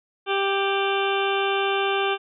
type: harmonic tone with a mistuned harmonic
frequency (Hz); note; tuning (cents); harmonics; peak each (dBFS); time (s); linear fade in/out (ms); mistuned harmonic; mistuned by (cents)
393.4; G4; +6; 1 / 2 / 3 / 4 / 6 / 7 / 8 / 9; -24 / -27 / -29 / -30 / -32 / -32 / -33 / -34; 0.26-2.18; 50; 8; -44
effects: none